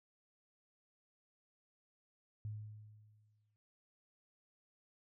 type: tone with exponential decay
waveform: sine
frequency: 106.5 Hz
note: G#2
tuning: 44 cents sharp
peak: -39 dBFS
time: 2.45-3.56 s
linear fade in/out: 0 ms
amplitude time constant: 240 ms
effects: noise-tail reverb RT60 0.6 s tail -25 dB re dry